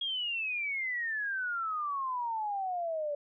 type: exponential sweep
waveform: sine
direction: down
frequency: 3300 to 573 Hz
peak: -31 dBFS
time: 0.01-3.15 s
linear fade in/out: 5 ms
effects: none